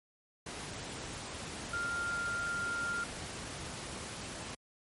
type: tone in noise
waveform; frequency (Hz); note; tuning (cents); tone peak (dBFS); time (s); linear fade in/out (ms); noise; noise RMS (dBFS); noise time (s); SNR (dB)
sine; 1396.9; F6; 0; -33; 1.73-3.04; 5; pink; -42; 0.46-4.55; +6
effects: high-pass 60 Hz 12 dB/octave + MP3 48 kbps